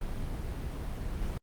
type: noise with level steps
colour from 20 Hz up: brown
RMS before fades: -35 / -33 dBFS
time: 0.01-1.38 s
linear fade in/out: 5 ms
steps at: 1.21 s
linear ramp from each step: 10 ms
effects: Opus 32 kbps